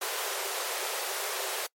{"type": "high-pass noise", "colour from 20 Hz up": "pink", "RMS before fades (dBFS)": -33, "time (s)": [0.01, 1.67], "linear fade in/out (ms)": 10, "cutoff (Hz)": 370, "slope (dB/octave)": 96, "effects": ["noise-tail reverb RT60 0.1 s tail -25 dB re dry", "MP3 64 kbps"]}